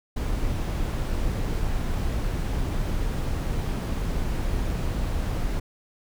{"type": "noise", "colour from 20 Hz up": "brown", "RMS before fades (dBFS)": -26, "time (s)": [0.16, 5.6], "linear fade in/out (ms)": 10, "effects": []}